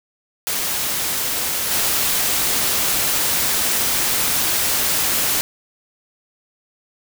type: noise with level steps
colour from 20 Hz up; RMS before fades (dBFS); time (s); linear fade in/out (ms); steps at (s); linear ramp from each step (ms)
white; -22 / -19; 0.47-5.41; 0; 1.71; 5
effects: none